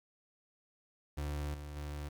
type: tone with level steps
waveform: 35% pulse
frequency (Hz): 73.42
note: D2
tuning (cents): 0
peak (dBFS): -34 / -41 / -37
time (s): 1.17-2.09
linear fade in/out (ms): 10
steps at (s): 1.54 / 1.76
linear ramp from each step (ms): 2
effects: 10-bit